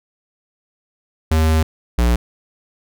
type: tone pair in turn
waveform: square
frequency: 79.4 / 59.48 Hz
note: D#2 / A#1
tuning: +36 / +36 cents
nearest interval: perfect fourth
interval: 500 cents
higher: first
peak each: -13 / -13 dBFS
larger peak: neither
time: 1.31-1.63 / 1.98-2.16 s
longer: first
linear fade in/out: 5 ms
effects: none